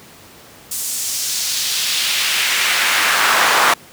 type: noise with high-pass filter sweep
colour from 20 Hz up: brown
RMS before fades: -17 dBFS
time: 0.71-3.74 s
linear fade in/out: 5 ms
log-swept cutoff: 8300 to 1000 Hz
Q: 1.3
effects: pink hiss -42 dBFS RMS until 3.92 s + high-pass 100 Hz 12 dB/octave